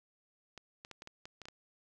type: clicks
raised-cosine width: 0.2 ms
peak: -30 dBFS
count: 9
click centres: 0.577 / 0.849 / 0.913 / 1.021 / 1.074 / 1.255 / 1.417 / 1.455 / 1.485 s
effects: none